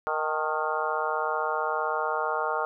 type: harmonic tone with a mistuned harmonic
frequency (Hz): 155.56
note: D#3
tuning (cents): 0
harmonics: 3 / 4 / 5 / 6 / 7 / 8 / 9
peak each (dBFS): -33 / -33 / -33 / -33 / -33 / -33 / -33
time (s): 0.07-2.65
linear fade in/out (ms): 0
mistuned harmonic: 6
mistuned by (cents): -64
effects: none